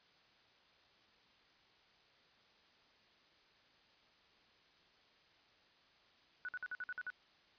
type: tone bursts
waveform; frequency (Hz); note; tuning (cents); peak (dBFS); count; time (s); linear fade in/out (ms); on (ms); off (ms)
sine; 1480; F#6; 0; -40; 8; 6.45-7.102; 0; 36; 52
effects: white hiss -68 dBFS RMS until 7.58 s + resampled to 11025 Hz